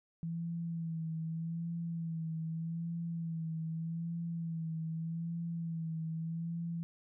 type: tone with vibrato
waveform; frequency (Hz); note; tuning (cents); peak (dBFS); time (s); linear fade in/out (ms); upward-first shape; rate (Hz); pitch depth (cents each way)
sine; 164.81; E3; 0; -35; 0.23-6.83; 0; sine; 0.82; 41
effects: none